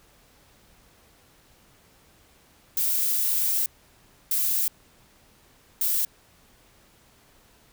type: noise bursts at uneven times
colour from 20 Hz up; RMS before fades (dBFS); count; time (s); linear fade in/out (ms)
violet; -24; 3; 2.77-3.66 / 4.31-4.68 / 5.81-6.05; 2
effects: pink hiss -58 dBFS RMS until 7.72 s